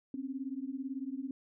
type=beating tone pair; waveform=sine; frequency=258.6 / 276.6 Hz; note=C4 / C#4; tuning=-20 / -4 cents; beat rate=18 Hz; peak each=-39 / -39 dBFS; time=0.14-1.31 s; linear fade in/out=2 ms; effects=none